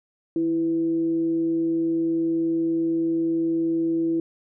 sine tone with frequency modulation, 329.6 Hz, E4, in tune, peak -20 dBFS, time 0.36-4.2 s, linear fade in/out 2 ms, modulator 170 Hz, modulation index 0.22, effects none

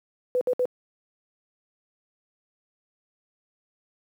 sine tone bursts, 500 Hz, B4, 21 cents sharp, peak -20 dBFS, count 3, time 0.35-0.654 s, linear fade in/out 0 ms, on 60 ms, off 62 ms, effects high-pass 200 Hz 12 dB/octave + 9-bit

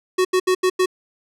square tone bursts at uneven times, 370 Hz, F#4, in tune, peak -15 dBFS, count 5, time 0.18-0.25 / 0.33-0.4 / 0.47-0.55 / 0.63-0.7 / 0.79-0.86 s, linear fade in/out 10 ms, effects low-pass 11000 Hz 12 dB/octave

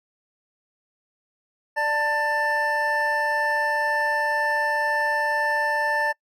triangle tone cluster, 591 / 891 / 1775 Hz, D5 / A5 / A6, +11 / +22 / +15 cents, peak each -26 / -23 / -22 dBFS, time 1.76-6.13 s, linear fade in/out 20 ms, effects noise-tail reverb RT60 0.1 s tail -25 dB re dry

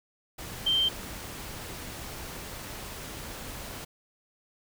sine tone in noise, 3136 Hz, G7, in tune, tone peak -22 dBFS, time 0.66-0.89 s, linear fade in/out 10 ms, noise pink, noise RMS -40 dBFS, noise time 0.38-3.85 s, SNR +15 dB, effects none

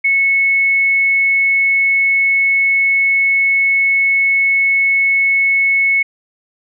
sine tone, 2200 Hz, C#7, 14 cents flat, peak -10 dBFS, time 0.04-6.03 s, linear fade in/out 10 ms, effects none

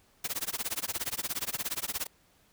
white noise with tremolo, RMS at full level -31 dBFS, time 0.24-2.07 s, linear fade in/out 5 ms, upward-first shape sine, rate 17 Hz, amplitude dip 100%, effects pink hiss -65 dBFS RMS until 2.52 s

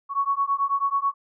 sine beating tone pair, 1108.7 / 1117.9 Hz, C#6 / C#6, 0 / +14 cents, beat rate 9.2 Hz, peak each -24 dBFS, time 0.09-1.14 s, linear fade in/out 50 ms, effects none

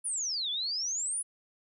sine exponential two-way sweep, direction down then up, 10180 to 3364 to 10180 Hz, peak -30 dBFS, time 0.04-1.23 s, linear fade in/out 20 ms, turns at 0.5 s, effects none

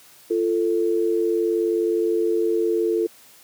sine tone pair together, 344.3 / 443.6 Hz, F4 / A4, -25 / +14 cents, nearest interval major third, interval 439 cents, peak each -21 dBFS, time 0.3-3.07 s, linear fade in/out 10 ms, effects white hiss -50 dBFS RMS until 3.43 s + high-pass 100 Hz 12 dB/octave

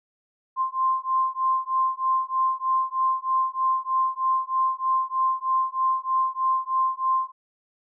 sine beating tone pair, 1046.5 / 1049.7 Hz, C6 / C6, 0 / +5 cents, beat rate 3.2 Hz, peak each -24 / -24 dBFS, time 0.56-7.32 s, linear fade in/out 50 ms, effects none

